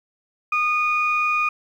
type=tone pair together; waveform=sine; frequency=1229 / 2456 Hz; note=D#6 / D#7; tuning=-22 / -23 cents; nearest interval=octave; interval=1199 cents; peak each=-20 dBFS; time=0.52-1.49 s; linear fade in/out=5 ms; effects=tanh soft clip ceiling -11 dBFS + 9-bit